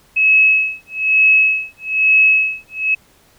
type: tone with tremolo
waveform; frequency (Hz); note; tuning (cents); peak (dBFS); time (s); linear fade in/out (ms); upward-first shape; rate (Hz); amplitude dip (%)
sine; 2576; E7; -41; -7; 0.16-2.95; 10; sine; 1.1; 100
effects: pink hiss -52 dBFS RMS until 3.38 s